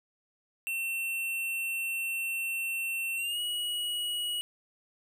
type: tone with pitch glide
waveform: square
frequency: 2700 to 2911 Hz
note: E7 to F#7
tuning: +41 to -29 cents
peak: -31 dBFS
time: 0.67-4.41 s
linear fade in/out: 0 ms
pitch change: +130 cents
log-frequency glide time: 3.16-3.4 s
effects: none